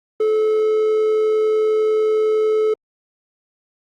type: tone with amplitude modulation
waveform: triangle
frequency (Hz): 432.9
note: A4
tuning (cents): -28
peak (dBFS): -11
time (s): 0.2-2.74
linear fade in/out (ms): 5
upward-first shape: sine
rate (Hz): 91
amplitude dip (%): 25
effects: Opus 24 kbps